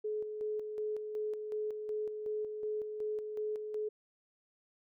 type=tone with tremolo; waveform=sine; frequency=426.4 Hz; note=G#4; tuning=46 cents sharp; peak=-33 dBFS; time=0.04-3.89 s; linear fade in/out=10 ms; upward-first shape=square; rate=2.7 Hz; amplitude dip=45%; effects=none